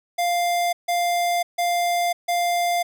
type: tone bursts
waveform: square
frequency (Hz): 698.5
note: F5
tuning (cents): 0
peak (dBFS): -20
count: 4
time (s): 0.18-2.83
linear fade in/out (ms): 10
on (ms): 550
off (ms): 150
effects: none